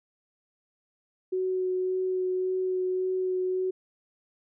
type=tone with vibrato; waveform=sine; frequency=370.8 Hz; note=F#4; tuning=4 cents sharp; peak=-25 dBFS; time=1.32-3.71 s; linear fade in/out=10 ms; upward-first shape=sine; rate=1.8 Hz; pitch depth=10 cents each way; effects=none